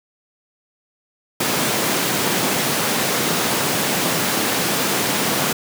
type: high-pass noise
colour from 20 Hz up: pink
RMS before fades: -20 dBFS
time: 1.4-5.53 s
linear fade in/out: 5 ms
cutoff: 150 Hz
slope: 24 dB/octave
effects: none